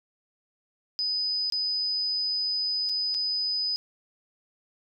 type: tone with dropouts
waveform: sine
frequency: 4997 Hz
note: D#8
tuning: 7 cents sharp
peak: -25 dBFS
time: 0.99-3.76 s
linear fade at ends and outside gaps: 0 ms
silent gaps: 1.5-1.523 / 2.891-2.895 / 3.143-3.147 s
effects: none